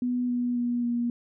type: tone with pitch steps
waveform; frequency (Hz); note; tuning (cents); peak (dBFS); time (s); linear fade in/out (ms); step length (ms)
sine; 246.9 / 244.1 / 241.3 / 238.5; B3 / B3 / B3 / A#3; 0 / -20 / -40 / +40; -24; 0.02-1.1; 2; 270
effects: none